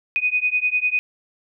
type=beating tone pair; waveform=sine; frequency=2485 / 2495 Hz; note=D#7 / D#7; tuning=-3 / +4 cents; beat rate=10 Hz; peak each=-21 dBFS; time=0.16-0.99 s; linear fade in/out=0 ms; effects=none

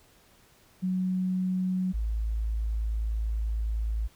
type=tone pair in turn; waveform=sine; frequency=185 / 54.7 Hz; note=F#3 / A1; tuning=0 / -9 cents; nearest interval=octave + major sixth; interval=2109 cents; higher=first; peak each=-25 / -26 dBFS; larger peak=first; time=0.82-1.93 / 1.93-4.08 s; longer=second; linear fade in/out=20 ms; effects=pink hiss -60 dBFS RMS until 4.15 s

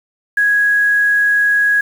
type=tone with quantisation; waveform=sine; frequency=1661.2 Hz; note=G#6; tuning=in tune; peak=-10 dBFS; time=0.37-1.81 s; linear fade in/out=5 ms; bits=6; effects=none

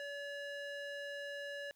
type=tone with band-pass filter; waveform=square; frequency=570 Hz; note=C#5; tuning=48 cents sharp; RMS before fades=-44 dBFS; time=0-1.71 s; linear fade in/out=0 ms; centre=1700 Hz; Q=0.96; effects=white hiss -75 dBFS RMS until 1.75 s

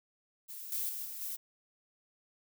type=noise with level steps; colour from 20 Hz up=violet; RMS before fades=-45 / -35 / -40 / -43 / -39 dBFS; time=0.48-1.37 s; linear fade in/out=20 ms; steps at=0.72 / 0.89 / 1.05 / 1.21 s; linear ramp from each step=2 ms; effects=none

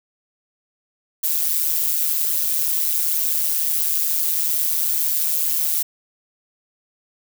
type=noise with amplitude modulation; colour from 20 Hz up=violet; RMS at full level=-17 dBFS; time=1.23-5.83 s; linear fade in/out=10 ms; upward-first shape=sine; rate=158 Hz; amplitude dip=80%; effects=none

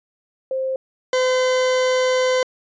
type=tone pair in turn; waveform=sine / 40% pulse; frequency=526 / 511 Hz; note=C5 / C5; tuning=+9 / -41 cents; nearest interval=minor second; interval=50 cents; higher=first; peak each=-20 / -15 dBFS; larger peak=second; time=0.51-0.76 / 1.13-2.43 s; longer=second; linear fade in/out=2 ms; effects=resampled to 16000 Hz

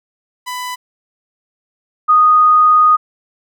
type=tone pair in turn; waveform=sawtooth / sine; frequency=997 / 1239.6 Hz; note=B5 / D#6; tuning=+16 / -7 cents; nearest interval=major third; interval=377 cents; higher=second; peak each=-18 / -6 dBFS; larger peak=second; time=0.46-0.76 / 2.08-2.97 s; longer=second; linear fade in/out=20 ms; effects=none

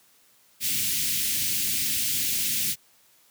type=band-stop noise; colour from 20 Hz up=white; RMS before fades=-26 dBFS; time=0.6-2.76 s; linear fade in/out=50 ms; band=280 to 2200 Hz; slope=24 dB/octave; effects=white hiss -60 dBFS RMS until 3.3 s + high-pass 80 Hz 12 dB/octave

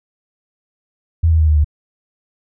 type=tone with pitch steps; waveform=sine; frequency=82.41 / 80.34 / 78.33 / 76.36 / 74.44 Hz; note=E2 / E2 / D#2 / D#2 / D2; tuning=0 / -44 / +12 / -32 / +24 cents; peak=-9 dBFS; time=1.23-1.645 s; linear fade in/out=10 ms; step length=83 ms; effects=none

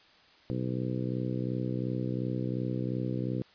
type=harmonic tone; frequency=62.8 Hz; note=B1; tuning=30 cents sharp; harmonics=2 / 3 / 4 / 5 / 6 / 7 / 8; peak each=-33 / -36 / -38 / -37 / -41 / -44 / -42 dBFS; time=0.5-3.42 s; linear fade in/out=0 ms; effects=white hiss -59 dBFS RMS until 3.54 s + resampled to 11025 Hz

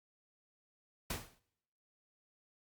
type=noise with exponential decay; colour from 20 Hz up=pink; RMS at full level=-35 dBFS; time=1.1-1.39 s; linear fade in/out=5 ms; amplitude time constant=61 ms; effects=noise-tail reverb RT60 0.9 s tail -26 dB re dry + Opus 48 kbps

